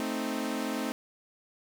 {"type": "chord", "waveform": "sawtooth", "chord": "A diminished", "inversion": "none", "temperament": "equal", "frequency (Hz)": [220, 261.6, 311.1], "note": ["A3", "C4", "Eb4"], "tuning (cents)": [0, 0, 0], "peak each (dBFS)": [-31, -30, -32], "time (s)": [0, 0.92], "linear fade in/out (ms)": 0, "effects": []}